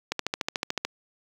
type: click train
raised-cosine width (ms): 0.2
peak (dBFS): -9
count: 11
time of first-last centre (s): 0.12-0.85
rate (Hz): 13.7
effects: high-pass 150 Hz 12 dB/octave + 7-bit